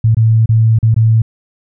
sine tone with dropouts, 112 Hz, A2, 31 cents sharp, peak -6 dBFS, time 0.04-1.22 s, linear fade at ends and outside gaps 5 ms, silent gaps 0.147-0.168 / 0.459-0.491 / 0.788-0.828 / 0.944-0.963 s, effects none

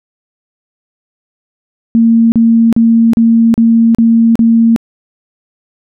sine tone bursts, 228.9 Hz, A#3, 31 cents flat, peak -4 dBFS, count 7, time 1.95-4.762 s, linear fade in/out 0 ms, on 370 ms, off 37 ms, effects none

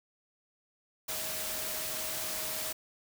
sine tone in noise, 630 Hz, D#5, 21 cents sharp, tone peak -46 dBFS, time 1.08-2.73 s, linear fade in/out 10 ms, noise white, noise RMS -36 dBFS, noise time 1.08-2.73 s, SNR -13 dB, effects none

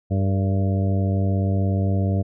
harmonic tone with a mistuned harmonic, 97 Hz, G2, 18 cents flat, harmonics 1 / 2 / 3 / 4 / 5 / 6 / 7, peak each -19 / -25 / -31 / -35 / -35 / -34 / -35 dBFS, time 0.1-2.23 s, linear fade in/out 20 ms, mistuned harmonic 5, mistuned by -46 cents, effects none

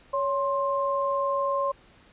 sine tone pair together, 559 / 1055.3 Hz, C#5 / C6, +14 / +14 cents, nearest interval major seventh, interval 1100 cents, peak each -26 dBFS, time 0.13-1.72 s, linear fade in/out 10 ms, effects pink hiss -56 dBFS RMS until 2.12 s + resampled to 8000 Hz

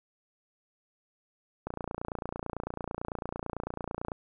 click train, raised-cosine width 1 ms, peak -20 dBFS, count 72, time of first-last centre 1.67-4.118 s, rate 29 Hz, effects none

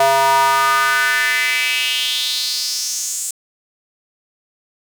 square tone with high-pass filter sweep, 135.8 Hz, C#3, 35 cents flat, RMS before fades -17 dBFS, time 0-3.31 s, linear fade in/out 2 ms, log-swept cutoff 720 to 7900 Hz, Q 4.2, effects 7-bit

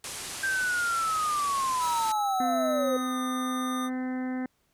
white low-pass noise, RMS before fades -38 dBFS, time 0.04-2.12 s, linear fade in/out 2 ms, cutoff 11000 Hz, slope 48 dB/octave
sine linear sweep, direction down, 1585 to 502 Hz, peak -25 dBFS, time 0.43-2.97 s, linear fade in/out 5 ms
square tone with pitch glide, 1303 to 1215.7 Hz, E6 to D#6, -20 to -41 cents, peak -33 dBFS, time 1.79-3.9 s, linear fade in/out 50 ms, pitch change -121 cents, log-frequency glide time 2.66-3.19 s
harmonic tone, 255.8 Hz, C4, 39 cents flat, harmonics 1 / 2 / 3 / 4 / 5 / 6 / 7 / 8, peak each -29 / -42 / -42 / -51 / -51 / -48 / -46 / -49 dBFS, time 2.4-4.46 s, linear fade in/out 2 ms
effects pink hiss -71 dBFS RMS until 4.73 s

